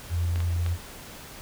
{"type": "tone with vibrato", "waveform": "sine", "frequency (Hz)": 85.9, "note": "F2", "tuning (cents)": -28, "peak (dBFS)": -23, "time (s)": [0.09, 0.78], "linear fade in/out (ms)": 50, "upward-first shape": "triangle", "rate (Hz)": 8.4, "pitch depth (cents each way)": 12}
{"type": "clicks", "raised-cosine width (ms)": 0.3, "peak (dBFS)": -21, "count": 3, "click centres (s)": [0.359, 0.404, 0.663]}
{"effects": ["pink hiss -43 dBFS RMS until 1.41 s"]}